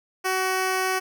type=tone; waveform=10% pulse; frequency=375.3 Hz; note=F#4; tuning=25 cents sharp; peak=-14 dBFS; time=0.24-1 s; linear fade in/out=20 ms; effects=none